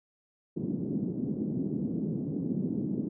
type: band-pass noise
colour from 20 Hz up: pink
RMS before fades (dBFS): -32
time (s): 0.56-3.09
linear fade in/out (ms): 10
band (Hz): 170 to 300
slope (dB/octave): 24
effects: none